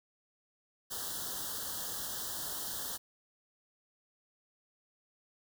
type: band-stop noise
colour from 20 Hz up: white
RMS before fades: -39 dBFS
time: 0.9-2.98 s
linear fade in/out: 20 ms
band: 1800 to 3000 Hz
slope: 96 dB/octave
effects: none